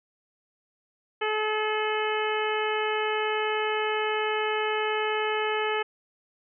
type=harmonic tone; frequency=429.7 Hz; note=A4; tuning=41 cents flat; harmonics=1 / 2 / 3 / 4 / 5 / 6 / 7; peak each=-28 / -31 / -33 / -34 / -35 / -36 / -36 dBFS; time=1.21-5.83 s; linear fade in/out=10 ms; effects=none